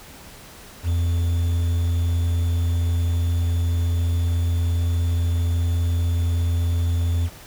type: tone with quantisation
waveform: triangle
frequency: 85.3 Hz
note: F2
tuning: 40 cents flat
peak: -16 dBFS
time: 0.83-7.3 s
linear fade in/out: 50 ms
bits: 7
effects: pink hiss -43 dBFS RMS until 7.46 s